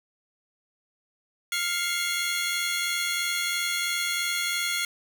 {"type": "tone cluster", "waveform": "sawtooth", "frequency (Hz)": [1397, 2090, 2173, 3362], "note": ["F6", "C7", "C#7", "G#7"], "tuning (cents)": [0, -2, -35, 20], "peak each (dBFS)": -28, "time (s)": [1.52, 4.85], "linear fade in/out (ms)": 2, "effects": []}